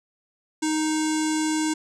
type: tone with low-pass filter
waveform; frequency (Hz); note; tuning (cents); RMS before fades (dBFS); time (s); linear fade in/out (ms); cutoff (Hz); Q
square; 311.1; D#4; 0; -24; 0.62-1.74; 10; 7700; 4.2
effects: none